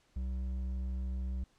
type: tone with hard clipping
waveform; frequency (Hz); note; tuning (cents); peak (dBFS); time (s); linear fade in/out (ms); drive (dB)
sine; 63.8; C2; -43; -35; 0.16-1.44; 5; 6
effects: pink hiss -70 dBFS RMS until 1.58 s + low-pass 8000 Hz 12 dB/octave